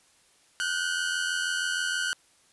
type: tone pair together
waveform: sawtooth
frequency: 1452 / 1538.3 Hz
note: F#6 / G6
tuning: -33 / -33 cents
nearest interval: minor second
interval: 100 cents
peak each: -26 dBFS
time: 0.6-2.13 s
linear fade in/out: 0 ms
effects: white hiss -62 dBFS RMS until 2.52 s + resampled to 24000 Hz